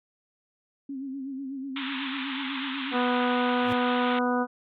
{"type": "tone with vibrato", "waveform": "sine", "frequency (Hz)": 270, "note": "C#4", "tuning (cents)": -45, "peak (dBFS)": -32, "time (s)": [0.89, 2.94], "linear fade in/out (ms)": 5, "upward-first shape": "sine", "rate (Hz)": 8.1, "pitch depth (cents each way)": 65}
{"type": "band-pass noise", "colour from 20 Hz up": "white", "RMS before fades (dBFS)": -35, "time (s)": [1.76, 4.19], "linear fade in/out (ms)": 2, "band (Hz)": [860, 3700], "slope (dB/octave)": 96}
{"type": "harmonic tone", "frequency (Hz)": 246.9, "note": "B3", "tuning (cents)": 0, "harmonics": [1, 2, 3, 4, 5, 6], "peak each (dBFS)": [-26, -29, -31, -32, -33, -34], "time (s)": [2.91, 4.47], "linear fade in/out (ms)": 50}
{"type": "tone with exponential growth", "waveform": "square", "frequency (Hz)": 110.6, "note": "A2", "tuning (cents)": 9, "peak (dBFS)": -32, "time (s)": [3.59, 3.73], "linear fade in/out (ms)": 5, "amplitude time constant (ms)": 29}
{"effects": []}